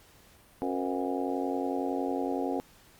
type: harmonic tone with a mistuned harmonic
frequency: 90.9 Hz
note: F#2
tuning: 30 cents flat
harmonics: 3 / 4 / 5 / 6 / 7 / 8 / 9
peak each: -32 / -36 / -36 / -38 / -41 / -37 / -39 dBFS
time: 0.62-2.6 s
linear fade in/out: 0 ms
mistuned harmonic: 6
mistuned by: -100 cents
effects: pink hiss -58 dBFS RMS until 2.99 s + Opus 48 kbps